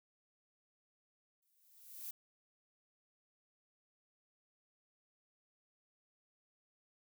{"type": "noise with exponential growth", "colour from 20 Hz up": "violet", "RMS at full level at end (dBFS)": -43, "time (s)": [1.42, 2.11], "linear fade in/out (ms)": 5, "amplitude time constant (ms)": 150, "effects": []}